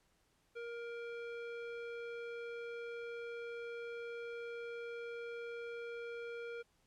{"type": "tone with low-pass filter", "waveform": "square", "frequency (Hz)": 469.8, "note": "A#4", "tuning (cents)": 13, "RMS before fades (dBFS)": -45, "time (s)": [0.55, 6.63], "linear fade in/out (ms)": 20, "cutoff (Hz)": 2300, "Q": 1.5, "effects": ["pink hiss -75 dBFS RMS until 6.86 s", "low-pass 11000 Hz 12 dB/octave"]}